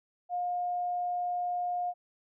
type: tone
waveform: sine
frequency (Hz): 712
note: F5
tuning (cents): +33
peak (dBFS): -29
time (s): 0.29-1.94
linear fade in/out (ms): 50
effects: none